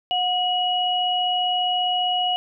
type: tone pair together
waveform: sine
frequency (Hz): 727 / 2908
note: F#5 / F#7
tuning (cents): -31 / -31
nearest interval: 2 octaves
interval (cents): 2400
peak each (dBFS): -22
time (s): 0.11-2.36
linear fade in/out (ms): 0
effects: none